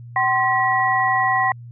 sine tone cluster, 764 / 1050 / 1925 Hz, G5 / C6 / B6, -45 / +6 / -45 cents, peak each -20 dBFS, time 0.16-1.52 s, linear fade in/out 2 ms, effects added 119 Hz sine -35 dBFS peak until 1.71 s

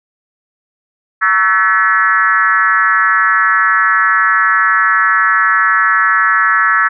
sine tone with frequency modulation, 1522 Hz, F#6, 48 cents sharp, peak -8 dBFS, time 1.21-6.89 s, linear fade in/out 20 ms, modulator 200 Hz, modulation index 1.8, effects none

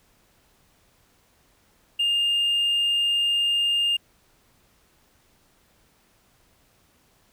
triangle tone, 2816 Hz, F7, 14 cents sharp, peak -17 dBFS, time 1.99-3.97 s, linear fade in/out 10 ms, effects tanh soft clip ceiling -15 dBFS + pink hiss -62 dBFS RMS until 7.32 s

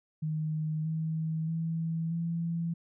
sine tone with pitch steps, 155.6 / 159.51 / 163.52 / 167.64 Hz, D#3 / D#3 / E3 / E3, 0 / +43 / -14 / +29 cents, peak -29 dBFS, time 0.22-2.74 s, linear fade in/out 10 ms, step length 630 ms, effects none

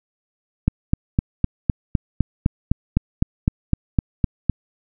click train, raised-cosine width 5 ms, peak -3 dBFS, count 16, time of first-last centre 0.68-4.497 s, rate 3.93 Hz, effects none

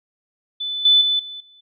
sine tone with level steps, 3500 Hz, A7, 10 cents flat, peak -23 / -10 / -16 / -31 / -47 dBFS, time 0.6-1.61 s, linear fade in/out 10 ms, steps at 0.85 / 1.01 / 1.19 / 1.4 s, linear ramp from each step 5 ms, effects none

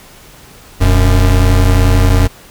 square tone pair together, 41.24 / 92.5 Hz, E1 / F#2, +2 / 0 cents, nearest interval octave + major second, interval 1398 cents, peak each -10 / -10 dBFS, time 0.8-2.28 s, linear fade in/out 20 ms, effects pink hiss -39 dBFS RMS until 2.5 s

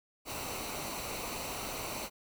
pink noise with comb filter, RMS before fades -39 dBFS, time 0.25-2.1 s, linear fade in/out 50 ms, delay 0.59 ms, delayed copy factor -0.6, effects none

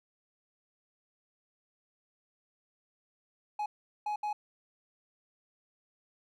triangle tone bursts at uneven times, 839 Hz, G#5, 17 cents sharp, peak -29 dBFS, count 3, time 3.59-3.66 / 4.06-4.16 / 4.23-4.33 s, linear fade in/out 5 ms, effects none

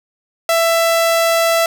sawtooth tone, 665 Hz, E5, 15 cents sharp, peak -8 dBFS, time 0.49-1.66 s, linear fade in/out 2 ms, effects 8-bit

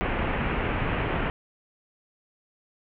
pink low-pass noise, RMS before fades -27 dBFS, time 0.01-1.3 s, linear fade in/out 0 ms, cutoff 2800 Hz, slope 48 dB/octave, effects none

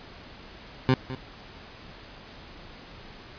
20% pulse tone with echo, 130 Hz, C3, 11 cents flat, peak -13 dBFS, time 0.89-0.94 s, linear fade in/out 0 ms, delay 210 ms, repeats 1, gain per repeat -14 dB, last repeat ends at 1.15 s, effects pink hiss -46 dBFS RMS until 3.38 s + resampled to 11025 Hz

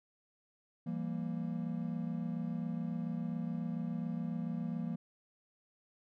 triangle chord, E diminished, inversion none, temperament equal with one note detuned, 168.86 / 196 / 233.1 Hz, E3 / G3 / Bb3, +42 / 0 / 0 cents, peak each -36 / -40 / -37 dBFS, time 0.86-4.96 s, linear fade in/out 10 ms, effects none

